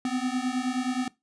square beating tone pair, 249.1 / 258.6 Hz, B3 / C4, +15 / -20 cents, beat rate 9.5 Hz, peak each -30 dBFS, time 0.05-1.08 s, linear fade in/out 2 ms, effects noise-tail reverb RT60 0.2 s tail -20 dB re dry + resampled to 22050 Hz

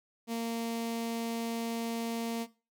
sawtooth tone with notch filter, 230.4 Hz, A#3, 20 cents flat, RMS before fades -34 dBFS, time 0.27-2.47 s, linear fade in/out 50 ms, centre 1500 Hz, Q 1.6, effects noise-tail reverb RT60 0.3 s tail -17 dB re dry

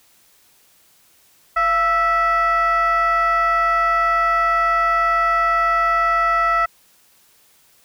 sine tone with frequency modulation, 1321 Hz, E6, 3 cents sharp, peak -13 dBFS, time 1.56-6.66 s, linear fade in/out 10 ms, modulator 639 Hz, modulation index 0.79, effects tanh soft clip ceiling -11 dBFS + white hiss -55 dBFS RMS until 7.84 s

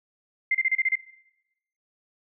sine tone bursts, 2092 Hz, C7, 1 cent flat, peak -19 dBFS, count 7, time 0.51-0.956 s, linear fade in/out 5 ms, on 38 ms, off 30 ms, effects noise-tail reverb RT60 0.9 s tail -19 dB re dry

